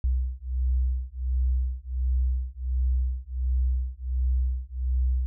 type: beating tone pair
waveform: sine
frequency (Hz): 62.6 / 64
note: B1 / C2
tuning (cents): +24 / -38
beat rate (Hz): 1.4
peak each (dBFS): -26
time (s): 0.04-5.26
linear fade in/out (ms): 0
effects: none